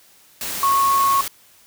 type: tone in noise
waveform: sine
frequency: 1100 Hz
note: C#6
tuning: 14 cents flat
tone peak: -14 dBFS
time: 0.63-1.21 s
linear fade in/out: 2 ms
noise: white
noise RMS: -27 dBFS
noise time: 0.41-1.28 s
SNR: +10 dB
effects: white hiss -52 dBFS RMS until 1.66 s